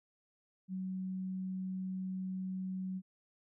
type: tone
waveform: sine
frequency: 187.3 Hz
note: F#3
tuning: 21 cents sharp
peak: -36 dBFS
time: 0.68-3.02 s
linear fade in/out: 50 ms
effects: none